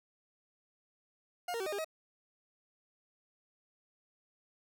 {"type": "tone with pitch steps", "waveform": "40% pulse", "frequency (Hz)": [712, 463.6, 381.8, 616, 404.3, 635], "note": ["F5", "A#4", "G4", "D#5", "G#4", "D#5"], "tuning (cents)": [33, -10, -46, -17, -46, 35], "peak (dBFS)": -34, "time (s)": [1.48, 1.846], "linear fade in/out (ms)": 5, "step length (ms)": 61, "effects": []}